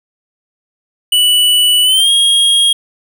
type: tone with pitch glide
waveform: square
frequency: 2960 to 3265 Hz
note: F#7 to G#7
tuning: 0 to -30 cents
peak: -8 dBFS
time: 1.12-2.73 s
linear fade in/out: 5 ms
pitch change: +170 cents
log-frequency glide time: 1.83-2.1 s
effects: none